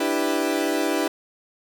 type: chord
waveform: 30% pulse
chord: E minor seventh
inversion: third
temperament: equal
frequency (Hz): 293.7 / 329.6 / 392 / 493.9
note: D4 / E4 / G4 / B4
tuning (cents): 0 / 0 / 0 / 0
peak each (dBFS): -23 / -23 / -25 / -27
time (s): 0-1.08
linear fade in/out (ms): 5
effects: none